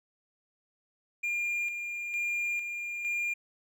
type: tone with tremolo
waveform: triangle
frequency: 2406 Hz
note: D7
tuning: 41 cents sharp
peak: -27 dBFS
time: 1.23-3.34 s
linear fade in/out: 10 ms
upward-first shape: square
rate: 1.1 Hz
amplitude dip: 45%
effects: none